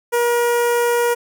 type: tone with notch filter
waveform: sawtooth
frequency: 477 Hz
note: A#4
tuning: 40 cents sharp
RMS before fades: -17 dBFS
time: 0.12-1.15 s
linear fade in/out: 20 ms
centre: 4000 Hz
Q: 0.9
effects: none